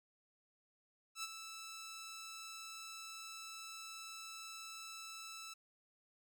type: tone with ADSR envelope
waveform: 10% pulse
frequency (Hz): 1318.5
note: E6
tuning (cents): 0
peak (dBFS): -31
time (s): 1.15-5.54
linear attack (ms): 84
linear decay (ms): 31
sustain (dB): -9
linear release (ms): 9
effects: none